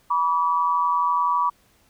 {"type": "tone pair together", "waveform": "sine", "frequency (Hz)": [975.2, 1147], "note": ["B5", "D6"], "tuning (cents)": [-22, -41], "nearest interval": "minor third", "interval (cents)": 281, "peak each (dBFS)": -21, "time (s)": [0.1, 1.5], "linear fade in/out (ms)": 10, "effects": ["pink hiss -60 dBFS RMS until 1.89 s"]}